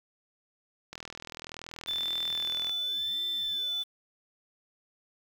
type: click train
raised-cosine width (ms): 0.2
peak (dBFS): -23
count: 73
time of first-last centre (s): 0.93-2.695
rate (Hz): 40.8
type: tone with vibrato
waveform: sine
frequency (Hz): 3520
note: A7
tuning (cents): 0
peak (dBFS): -29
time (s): 1.87-3.84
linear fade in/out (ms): 20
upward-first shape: sine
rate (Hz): 0.9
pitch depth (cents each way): 11
effects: 8-bit